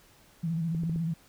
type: tone with vibrato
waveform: sine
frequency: 164.81 Hz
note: E3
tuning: in tune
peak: -27 dBFS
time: 0.43-1.14 s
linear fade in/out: 10 ms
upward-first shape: square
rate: 14 Hz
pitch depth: 52 cents each way
type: clicks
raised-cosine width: 3 ms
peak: -27 dBFS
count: 4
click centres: 0.748 / 0.835 / 0.896 / 0.96 s
effects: pink hiss -59 dBFS RMS until 1.28 s